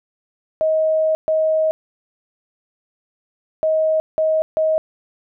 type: tone bursts at uneven times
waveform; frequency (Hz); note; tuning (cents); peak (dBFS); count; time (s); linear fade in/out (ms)
sine; 631; D#5; +24; -14; 5; 0.61-1.15 / 1.28-1.71 / 3.63-4 / 4.18-4.42 / 4.57-4.78; 0
effects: none